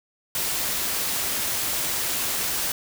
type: noise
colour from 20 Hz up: white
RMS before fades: -26 dBFS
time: 0.35-2.72 s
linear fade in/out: 2 ms
effects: none